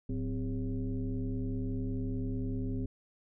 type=tone with frequency modulation; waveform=sine; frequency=111.5 Hz; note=A2; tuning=23 cents sharp; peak=-31 dBFS; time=0.09-2.86 s; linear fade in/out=5 ms; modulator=147 Hz; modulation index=1.4; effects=none